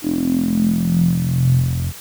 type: tone with band-pass filter sweep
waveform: 10% pulse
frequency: 43.32 Hz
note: F1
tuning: 13 cents flat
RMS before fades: -17 dBFS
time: 0.02-1.93 s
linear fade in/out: 50 ms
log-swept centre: 310 to 100 Hz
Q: 9.1
effects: white hiss -36 dBFS RMS until 2 s